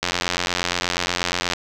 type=click train; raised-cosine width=0.2 ms; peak=-3 dBFS; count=134; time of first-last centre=0.03-1.535 s; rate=88.4 Hz; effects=none